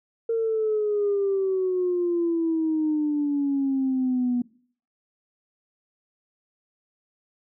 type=exponential sweep; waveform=sine; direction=down; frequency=459.3 to 242.4 Hz; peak=-20 dBFS; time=0.29-4.42 s; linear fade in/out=5 ms; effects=noise-tail reverb RT60 0.5 s tail -21 dB re dry + tanh soft clip ceiling -16 dBFS